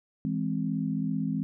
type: tone cluster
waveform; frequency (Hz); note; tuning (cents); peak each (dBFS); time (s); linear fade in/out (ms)
sine; 163 / 205.7 / 261.3; E3 / G#3 / C4; -19 / -16 / -2; -31; 0.25-1.43; 0
effects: none